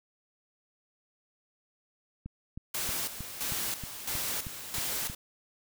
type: click train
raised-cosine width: 5 ms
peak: -27 dBFS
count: 10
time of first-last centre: 2.26-5.099 s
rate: 3.17 Hz
type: noise with tremolo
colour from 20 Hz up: white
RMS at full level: -33 dBFS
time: 2.74-5.15 s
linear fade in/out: 5 ms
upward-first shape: square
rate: 1.5 Hz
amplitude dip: 65%
effects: none